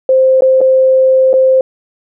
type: tone with dropouts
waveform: sine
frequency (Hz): 523.3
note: C5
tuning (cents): 0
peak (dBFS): -5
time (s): 0.09-1.61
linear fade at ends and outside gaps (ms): 2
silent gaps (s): 0.408-0.421 / 0.607-0.613 / 1.331-1.338
effects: none